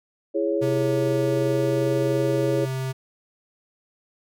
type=chord; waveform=sine; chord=C# minor; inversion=first; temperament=just; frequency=332.6 / 415.8 / 554.4 Hz; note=E4 / G#4 / C#5; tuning=+16 / +2 / 0 cents; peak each=-25 dBFS; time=0.34-2.66 s; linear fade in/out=20 ms
type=tone with pitch glide; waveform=square; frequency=130.81 to 131.64 Hz; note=C3 to C3; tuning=0 to +11 cents; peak=-26 dBFS; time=0.61-2.93 s; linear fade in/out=20 ms; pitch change=+11 cents; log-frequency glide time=1.02-2.15 s
effects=none